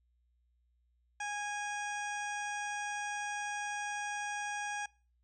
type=harmonic tone; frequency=824 Hz; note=G#5; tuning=14 cents flat; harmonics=1 / 2 / 3 / 4 / 6 / 7 / 8 / 9 / 10; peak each=-39 / -40 / -44 / -51 / -59 / -49 / -52 / -62 / -54 dBFS; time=1.2-4.86 s; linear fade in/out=5 ms; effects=noise-tail reverb RT60 0.4 s tail -25 dB re dry + added 60 Hz sine -70 dBFS peak until 5.23 s